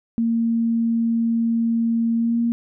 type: tone with pitch glide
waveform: sine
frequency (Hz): 230 to 233.9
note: A#3 to A#3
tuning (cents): -23 to +6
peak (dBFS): -17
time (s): 0.18-2.52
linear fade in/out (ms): 0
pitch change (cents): +29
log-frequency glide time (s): 2.16-2.39
effects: none